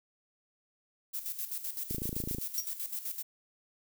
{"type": "noise with tremolo", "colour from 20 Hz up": "violet", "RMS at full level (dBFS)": -36, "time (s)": [1.13, 3.23], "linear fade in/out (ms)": 20, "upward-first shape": "square", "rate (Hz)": 7.8, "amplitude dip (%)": 65}
{"type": "click train", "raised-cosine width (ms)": 3, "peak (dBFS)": -24, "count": 14, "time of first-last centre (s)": [1.91, 2.384], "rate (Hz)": 27.4}
{"type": "tone with exponential decay", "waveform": "sawtooth", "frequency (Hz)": 5700, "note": "F8", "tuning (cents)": 34, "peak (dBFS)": -24, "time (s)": [2.58, 2.69], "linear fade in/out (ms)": 0, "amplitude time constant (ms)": 23}
{"effects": []}